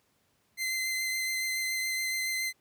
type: tone with vibrato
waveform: sawtooth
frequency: 2066 Hz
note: C7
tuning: 22 cents flat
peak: -26 dBFS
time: 0.57-2.53 s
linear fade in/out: 50 ms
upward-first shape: triangle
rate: 7.1 Hz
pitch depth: 16 cents each way
effects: pink hiss -71 dBFS RMS until 2.6 s + high-pass 80 Hz 12 dB/octave